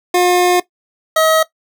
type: tone pair in turn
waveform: 25% pulse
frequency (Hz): 357.6 / 637.2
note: F4 / D#5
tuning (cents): +41 / +41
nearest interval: minor seventh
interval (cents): 1000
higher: second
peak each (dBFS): -6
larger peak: neither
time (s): 0.14-0.6 / 1.16-1.43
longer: first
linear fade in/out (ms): 5
effects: noise-tail reverb RT60 0.1 s tail -17 dB re dry